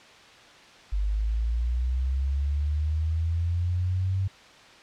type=linear sweep; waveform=sine; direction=up; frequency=49 to 96.7 Hz; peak=-23 dBFS; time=0.92-4.28 s; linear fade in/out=10 ms; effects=white hiss -50 dBFS RMS until 4.82 s + low-pass 4000 Hz 12 dB/octave